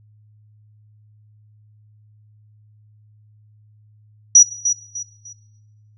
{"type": "tone with echo", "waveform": "sine", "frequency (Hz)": 5830, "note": "F#8", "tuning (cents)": -26, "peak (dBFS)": -4, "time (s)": [4.35, 4.43], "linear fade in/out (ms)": 5, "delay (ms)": 300, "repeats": 3, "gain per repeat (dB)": -10, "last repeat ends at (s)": 5.33, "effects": ["noise-tail reverb RT60 1.0 s tail -18 dB re dry", "added 106 Hz sine -49 dBFS peak until 5.97 s"]}